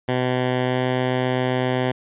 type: tone with pitch glide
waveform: 10% pulse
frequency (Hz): 126.6 to 127.41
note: B2 to C3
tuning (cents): +43 to -46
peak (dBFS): -11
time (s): 0.08-1.92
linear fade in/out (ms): 10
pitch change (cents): +11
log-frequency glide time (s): 0.65-0.8
effects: resampled to 8000 Hz